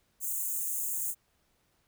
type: high-pass noise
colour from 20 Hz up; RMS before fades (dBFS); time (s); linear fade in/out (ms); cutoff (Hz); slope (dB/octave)
white; -33; 0.2-1.15; 50; 6500; 96
effects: pink hiss -72 dBFS RMS until 1.87 s

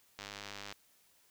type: click train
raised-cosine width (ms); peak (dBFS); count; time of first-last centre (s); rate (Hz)
0.2; -26; 55; 0.19-0.725; 101
effects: white hiss -68 dBFS RMS until 1.3 s

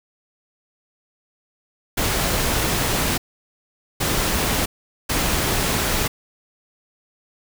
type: noise bursts at uneven times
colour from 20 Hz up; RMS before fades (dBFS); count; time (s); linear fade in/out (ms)
pink; -21; 3; 1.97-3.18 / 4-4.66 / 5.09-6.08; 10
effects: none

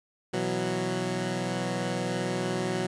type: chord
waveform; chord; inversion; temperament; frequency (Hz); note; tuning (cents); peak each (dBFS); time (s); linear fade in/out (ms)
15% pulse; B suspended fourth; none; equal; 123.47 / 164.81 / 185; B2 / E3 / F#3; 0 / 0 / 0; -27 / -28 / -24; 0.33-2.87; 10
effects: resampled to 22050 Hz

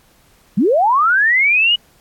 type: linear sweep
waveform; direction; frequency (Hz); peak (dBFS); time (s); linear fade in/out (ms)
sine; up; 165.2 to 2960; -10; 0.57-1.76; 10
effects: pink hiss -53 dBFS RMS until 2 s + AAC 64 kbps

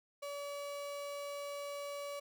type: tone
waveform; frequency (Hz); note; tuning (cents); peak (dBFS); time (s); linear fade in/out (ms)
35% pulse; 571; D5; -49; -39; 0.22-2.2; 10
effects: none

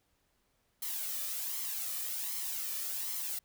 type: noise with flanger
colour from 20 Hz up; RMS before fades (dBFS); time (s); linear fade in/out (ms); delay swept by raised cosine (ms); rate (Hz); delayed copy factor
blue; -37; 0.82-3.39; 5; 0.95 to 1.69; 1.3; +0.55
effects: pink hiss -75 dBFS RMS until 3.44 s

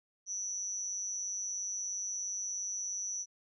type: tone with amplitude modulation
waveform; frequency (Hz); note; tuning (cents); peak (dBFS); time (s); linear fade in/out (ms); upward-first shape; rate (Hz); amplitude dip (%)
sine; 5920; F#8; 0; -31; 0.26-3.26; 50; sine; 197; 85
effects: none

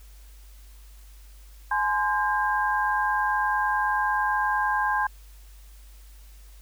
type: tone cluster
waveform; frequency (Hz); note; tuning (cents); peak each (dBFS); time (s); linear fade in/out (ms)
sine; 843 / 1034 / 1604; G#5 / C6 / G6; +26 / -21 / +39; -26; 1.71-5.07; 5
effects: added 50 Hz sine -45 dBFS peak until 6.61 s + white hiss -57 dBFS RMS until 6.61 s

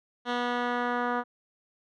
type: tone with low-pass filter sweep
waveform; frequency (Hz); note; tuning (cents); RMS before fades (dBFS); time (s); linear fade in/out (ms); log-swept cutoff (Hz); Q
10% pulse; 243.4; B3; -25; -29; 0.25-1.24; 50; 3200 to 1400; 1.4
effects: none

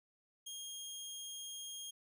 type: tone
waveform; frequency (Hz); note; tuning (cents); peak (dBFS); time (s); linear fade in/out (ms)
20% pulse; 3243; G#7; -42; -39; 0.46-1.91; 10
effects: none

